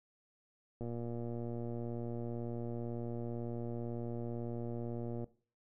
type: click train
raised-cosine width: 2 ms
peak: -29 dBFS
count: 524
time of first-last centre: 0.81-5.242 s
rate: 118 Hz
effects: noise-tail reverb RT60 0.4 s tail -18 dB re dry